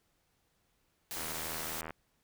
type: noise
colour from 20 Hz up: white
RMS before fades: -40 dBFS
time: 1.11-1.81 s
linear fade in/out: 0 ms
type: click train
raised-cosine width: 0.5 ms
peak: -26 dBFS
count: 60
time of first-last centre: 1.17-1.907 s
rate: 80.1 Hz
effects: pink hiss -75 dBFS RMS until 2.23 s